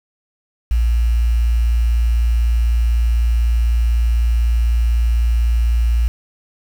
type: tone with quantisation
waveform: sine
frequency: 58 Hz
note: A#1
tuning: 8 cents flat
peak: -12 dBFS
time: 0.71-6.08 s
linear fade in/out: 0 ms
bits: 6
effects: none